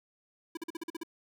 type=tone bursts; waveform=square; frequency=329.6 Hz; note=E4; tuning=in tune; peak=-36 dBFS; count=8; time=0.55-1.034 s; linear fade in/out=5 ms; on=22 ms; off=44 ms; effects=none